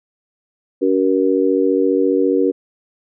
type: harmonic tone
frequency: 94.7 Hz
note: F#2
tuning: 41 cents sharp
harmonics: 3 / 4 / 5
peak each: -17 / -17 / -17 dBFS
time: 0.81-2.52 s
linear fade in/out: 20 ms
effects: none